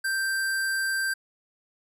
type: tone with sample-and-hold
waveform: sine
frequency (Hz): 1568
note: G6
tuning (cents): 0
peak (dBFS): -24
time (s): 0.04-1.14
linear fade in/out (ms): 10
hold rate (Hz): 6300
effects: resampled to 32000 Hz